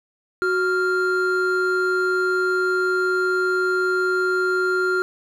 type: tone pair together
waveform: triangle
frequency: 369.4 / 1394.7 Hz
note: F#4 / F6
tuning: -3 / -3 cents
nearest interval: octave + major seventh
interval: 2300 cents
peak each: -19 dBFS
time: 0.42-5.02 s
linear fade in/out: 0 ms
effects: none